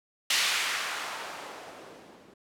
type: noise with low-pass filter sweep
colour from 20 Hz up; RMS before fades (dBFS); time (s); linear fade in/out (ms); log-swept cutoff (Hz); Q
violet; -33; 0.3-2.34; 5; 3000 to 250; 0.97
effects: none